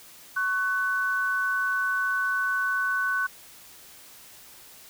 sine tone pair together, 1107.6 / 1500 Hz, C#6 / F#6, -2 / +23 cents, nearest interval perfect fourth, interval 525 cents, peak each -30 / -24 dBFS, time 0.36-3.27 s, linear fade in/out 10 ms, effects white hiss -49 dBFS RMS until 4.89 s

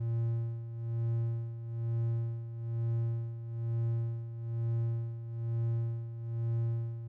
triangle tone with tremolo, 115.8 Hz, A#2, 11 cents flat, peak -26 dBFS, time 0-7.08 s, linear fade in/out 10 ms, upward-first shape sine, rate 1.1 Hz, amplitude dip 70%, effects none

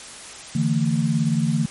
sine chord, D suspended second, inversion none, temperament equal with one note detuned, 146.83 / 164.81 / 225.8 Hz, D3 / E3 / A3, 0 / 0 / +45 cents, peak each -22 dBFS, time 0.55-1.66 s, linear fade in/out 5 ms, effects white hiss -38 dBFS RMS until 1.7 s + MP3 48 kbps

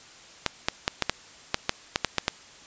clicks, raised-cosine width 0.2 ms, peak -4 dBFS, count 11, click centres 0.463 / 0.685 / 0.879 / 1.023 / 1.096 / 1.544 / 1.694 / 1.959 / 2.047 / 2.183 / 2.281 s, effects white hiss -49 dBFS RMS until 2.66 s + resampled to 16000 Hz

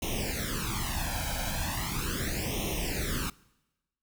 pink noise with flanger, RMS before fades -32 dBFS, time 0.02-3.3 s, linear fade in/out 5 ms, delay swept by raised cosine 0.32 to 1.29 ms, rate 0.38 Hz, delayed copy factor +1, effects noise-tail reverb RT60 1.0 s tail -23 dB re dry

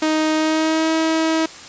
sawtooth tone with pitch glide, 312.1 to 321.2 Hz, D#4 to E4, +5 to -45 cents, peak -12 dBFS, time 0.02-1.46 s, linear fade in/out 5 ms, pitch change +50 cents, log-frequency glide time 0.35-0.93 s, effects white hiss -37 dBFS RMS until 1.68 s + resampled to 16000 Hz

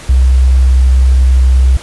sine tone, 64.4 Hz, C2, 27 cents flat, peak -4 dBFS, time 0.09-1.77 s, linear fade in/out 5 ms, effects pink hiss -31 dBFS RMS until 1.82 s + resampled to 24000 Hz

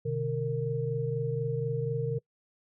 sine tone cluster, 126.2 / 150.3 / 460.8 Hz, B2 / D3 / A#4, +38 / +40 / -20 cents, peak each -32 / -34 / -31 dBFS, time 0.05-2.19 s, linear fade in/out 10 ms, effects noise-tail reverb RT60 0.1 s tail -23 dB re dry

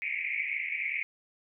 pink band-pass noise, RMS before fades -33 dBFS, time 0.02-1.03 s, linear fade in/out 0 ms, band 2100 to 2400 Hz, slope 96 dB/octave, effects none

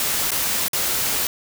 white noise with dropouts, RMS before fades -22 dBFS, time 0-1.27 s, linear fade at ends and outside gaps 1 ms, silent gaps 0.307-0.317 / 0.682-0.732 s, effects none

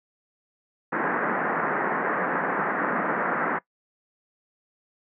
white band-pass noise, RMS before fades -26 dBFS, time 0.92-3.59 s, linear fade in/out 10 ms, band 160 to 1800 Hz, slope 48 dB/octave, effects noise-tail reverb RT60 0.1 s tail -20 dB re dry

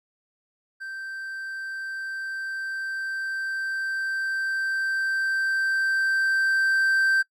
triangle tone with level ramp, 1563 Hz, G6, 6 cents flat, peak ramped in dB -31 to -16 dBFS, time 0.8-7.23 s, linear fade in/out 20 ms, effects noise-tail reverb RT60 0.1 s tail -23 dB re dry

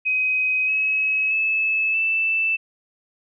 sine tone with pitch steps, 2522 / 2563 / 2605 / 2647 Hz, D#7 / E7 / E7 / E7, +23 / -49 / -21 / +7 cents, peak -18 dBFS, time 0.05-2.57 s, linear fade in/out 20 ms, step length 630 ms, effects none

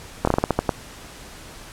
slowing click train, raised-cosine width 1 ms, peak -3 dBFS, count 9, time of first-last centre 0.25-0.692 s, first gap 24 ms, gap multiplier 1.23, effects pink hiss -41 dBFS RMS until 1.72 s + low-pass 11000 Hz 12 dB/octave

